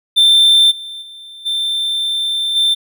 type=tone with level steps; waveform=triangle; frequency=3565 Hz; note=A7; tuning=22 cents sharp; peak=-5 / -25 / -31 / -14 / -9 dBFS; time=0.16-2.75 s; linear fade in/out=20 ms; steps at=0.7 / 1.01 / 1.45 / 2.55 s; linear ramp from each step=20 ms; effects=none